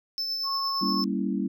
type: tone with tremolo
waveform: triangle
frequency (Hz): 5274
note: E8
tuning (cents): 0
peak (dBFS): -25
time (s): 0.18-1.04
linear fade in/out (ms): 0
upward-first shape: triangle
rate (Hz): 8.7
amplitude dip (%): 35
type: tone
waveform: sine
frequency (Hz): 1092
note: C#6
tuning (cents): -26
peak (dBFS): -29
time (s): 0.43-1.05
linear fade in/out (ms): 50
type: chord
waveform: sine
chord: G diminished seventh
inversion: none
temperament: equal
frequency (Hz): 196 / 233.1 / 277.2 / 329.6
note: G3 / Bb3 / Db4 / Fb4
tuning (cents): 0 / 0 / 0 / 0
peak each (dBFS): -28 / -31 / -31 / -33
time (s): 0.81-1.48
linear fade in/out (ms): 10
effects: none

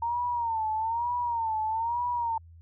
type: tone with vibrato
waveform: sine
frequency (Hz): 919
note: A#5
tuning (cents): -25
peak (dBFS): -26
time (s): 0.02-2.38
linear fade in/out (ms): 5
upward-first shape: sine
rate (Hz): 1.1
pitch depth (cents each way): 100
effects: added 83 Hz sine -48 dBFS peak until 2.61 s

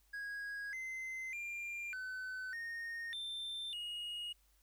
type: tone with pitch steps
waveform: triangle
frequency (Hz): 1649 / 2064 / 2390 / 1514 / 1848 / 3568 / 2877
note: G#6 / C7 / D7 / F#6 / A#6 / A7 / F#7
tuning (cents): -13 / -24 / +30 / +39 / -16 / +23 / -49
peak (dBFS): -39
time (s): 0.13-4.33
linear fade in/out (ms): 10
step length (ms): 600
effects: added 50 Hz sine -70 dBFS peak until 4.62 s + white hiss -74 dBFS RMS until 4.62 s

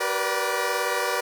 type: tone cluster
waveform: 15% pulse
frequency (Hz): 382.1 / 478.4 / 496.8 / 585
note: G4 / A#4 / B4 / D5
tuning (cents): -44 / +45 / +10 / -7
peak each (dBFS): -24 / -21 / -25 / -22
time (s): 0-1.21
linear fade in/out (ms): 10
effects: none

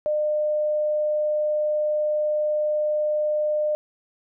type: tone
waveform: sine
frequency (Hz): 604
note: D5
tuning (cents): +48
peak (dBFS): -20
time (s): 0.06-3.75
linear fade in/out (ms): 0
effects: none

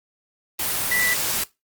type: tone in noise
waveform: sine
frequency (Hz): 1972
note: B6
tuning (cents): -3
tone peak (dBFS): -20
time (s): 0.91-1.14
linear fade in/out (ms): 5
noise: white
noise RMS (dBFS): -24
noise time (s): 0.59-1.44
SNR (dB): +1
effects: noise-tail reverb RT60 0.2 s tail -19 dB re dry + Opus 24 kbps

